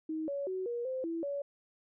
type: tone with pitch steps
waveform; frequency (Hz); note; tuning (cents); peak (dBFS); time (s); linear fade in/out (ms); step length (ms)
sine; 315.5 / 562 / 374.3 / 475.9 / 519 / 331.6 / 566; D#4 / C#5 / F#4 / A#4 / C5 / E4 / C#5; +24 / +24 / +20 / +36 / -14 / +10 / +36; -33; 0.09-1.42; 5; 190
effects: none